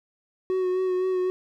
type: tone with vibrato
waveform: triangle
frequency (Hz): 370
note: F#4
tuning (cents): 0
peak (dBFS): -20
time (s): 0.5-1.3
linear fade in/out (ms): 0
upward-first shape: sine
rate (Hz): 3.9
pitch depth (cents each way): 24
effects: none